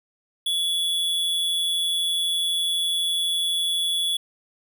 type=tone with amplitude modulation; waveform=square; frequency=3400 Hz; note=G#7; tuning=40 cents sharp; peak=-20 dBFS; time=0.46-4.17 s; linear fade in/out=5 ms; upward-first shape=sine; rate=172 Hz; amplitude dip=45%; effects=none